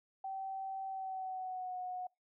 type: tone with pitch glide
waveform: sine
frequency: 771 to 731.1 Hz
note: G5 to F#5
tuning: -29 to -21 cents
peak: -38 dBFS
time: 0.24-2.07 s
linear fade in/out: 5 ms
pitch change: -92 cents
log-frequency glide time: 0.88-1.78 s
effects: noise-tail reverb RT60 0.2 s tail -26 dB re dry